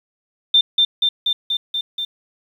sine tone with echo, 3586 Hz, A7, 32 cents sharp, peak -9 dBFS, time 0.54-0.61 s, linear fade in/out 5 ms, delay 240 ms, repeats 6, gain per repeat -2 dB, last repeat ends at 2.05 s, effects 8-bit

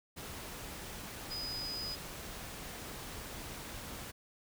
sine tone in noise, 4978 Hz, D#8, in tune, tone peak -38 dBFS, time 1.3-1.96 s, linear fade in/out 20 ms, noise pink, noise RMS -45 dBFS, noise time 0.16-4.12 s, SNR +4 dB, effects none

